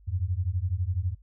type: beating tone pair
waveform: sine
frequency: 85 / 97 Hz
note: F2 / G2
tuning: -46 / -18 cents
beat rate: 12 Hz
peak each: -29 dBFS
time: 0.07-1.15 s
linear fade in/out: 20 ms
effects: noise-tail reverb RT60 0.1 s tail -18 dB re dry + added 50 Hz sine -52 dBFS peak until 1.22 s